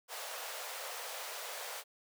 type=high-pass noise; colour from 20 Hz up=pink; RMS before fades=-43 dBFS; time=0.08-1.84 s; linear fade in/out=50 ms; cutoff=480 Hz; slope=48 dB/octave; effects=none